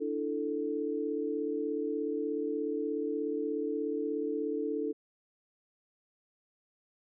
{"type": "chord", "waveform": "sine", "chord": "D suspended second", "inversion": "none", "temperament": "just", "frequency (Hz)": [293.7, 330.4, 440.5], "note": ["D4", "E4", "A4"], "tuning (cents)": [0, 4, 2], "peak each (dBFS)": [-35, -37, -33], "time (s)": [0, 4.93], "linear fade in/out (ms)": 20, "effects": []}